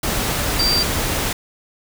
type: tone in noise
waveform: sine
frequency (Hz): 4701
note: D8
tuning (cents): +1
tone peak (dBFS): -16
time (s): 0.59-0.83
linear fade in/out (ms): 5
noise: pink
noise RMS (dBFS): -21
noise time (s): 0.03-1.33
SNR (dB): +2
effects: none